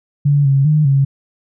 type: tone with pitch steps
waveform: sine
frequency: 143.6 / 137.1 / 152.4 / 137.5 Hz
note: D3 / C#3 / D#3 / C#3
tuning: -39 / -19 / -36 / -14 cents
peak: -9 dBFS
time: 0.25-1.05 s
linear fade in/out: 10 ms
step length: 200 ms
effects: none